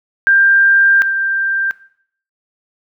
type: tone pair in turn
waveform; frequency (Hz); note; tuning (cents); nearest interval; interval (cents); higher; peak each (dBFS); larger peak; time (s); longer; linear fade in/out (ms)
sine; 1589 / 1579.9; G6 / G6; +23 / +13; unison; 10; first; -7 / -14; first; 0.27-1.02 / 1.02-1.71; first; 0
effects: noise-tail reverb RT60 0.6 s tail -18 dB re dry